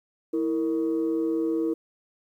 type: tone pair together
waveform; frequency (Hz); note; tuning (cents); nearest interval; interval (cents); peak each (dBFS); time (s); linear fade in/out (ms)
sine; 326.7 / 462.3; E4 / A#4; -15 / -14; tritone; 601; -23 / -27; 0.33-1.74; 10
effects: tanh soft clip ceiling -18 dBFS + 10-bit